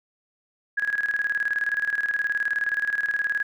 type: tone with tremolo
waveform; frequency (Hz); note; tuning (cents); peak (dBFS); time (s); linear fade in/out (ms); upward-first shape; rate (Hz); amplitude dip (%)
sine; 1661.2; G#6; 0; -20; 0.77-3.43; 10; square; 19; 70
effects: none